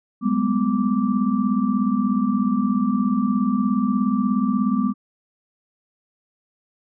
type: tone cluster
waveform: sine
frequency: 193.1 / 209.9 / 249.6 / 1171 Hz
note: G3 / G#3 / B3 / D6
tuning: -26 / +19 / +19 / -5 cents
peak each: -25 / -21 / -21 / -30 dBFS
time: 0.21-4.94 s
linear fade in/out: 50 ms
effects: none